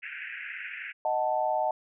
pink band-pass noise, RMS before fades -39 dBFS, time 0.02-0.93 s, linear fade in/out 20 ms, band 1500 to 2700 Hz, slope 96 dB/octave
sine chord, D# diminished, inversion none, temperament equal, 622.3 / 740 / 880 Hz, D#5 / F#5 / A5, 0 / 0 / 0 cents, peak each -29 dBFS, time 1.05-1.71 s, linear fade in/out 2 ms
effects none

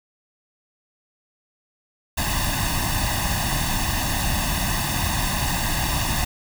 pink noise with comb filter, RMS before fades -23 dBFS, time 2.17-6.25 s, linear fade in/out 10 ms, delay 1.1 ms, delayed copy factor +0.9, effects none

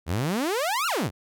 sawtooth exponential two-way sweep, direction up then down, 73 to 1456 to 73 Hz, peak -20 dBFS, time 0.06-1.11 s, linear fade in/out 50 ms, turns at 0.87 s, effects none

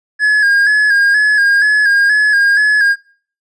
triangle tone with vibrato, 1661.2 Hz, G#6, in tune, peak -6 dBFS, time 0.19-2.96 s, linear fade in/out 50 ms, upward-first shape square, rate 2.1 Hz, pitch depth 42 cents each way, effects noise-tail reverb RT60 0.5 s tail -25 dB re dry + resampled to 24000 Hz

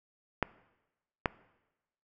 clicks, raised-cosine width 0.5 ms, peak -11 dBFS, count 2, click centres 0.427 / 1.258 s, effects noise-tail reverb RT60 1.0 s tail -20 dB re dry

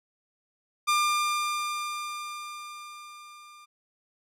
sawtooth tone with level ramp, 1198 Hz, D6, 34 cents sharp, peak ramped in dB -17 to -45 dBFS, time 0.87-3.66 s, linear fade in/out 20 ms, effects low-pass 11000 Hz 12 dB/octave

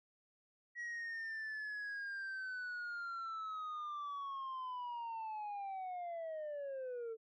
sine linear sweep, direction down, 1920 to 440 Hz, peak -38 dBFS, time 0.75-7.17 s, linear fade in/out 50 ms, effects tanh soft clip ceiling -40 dBFS

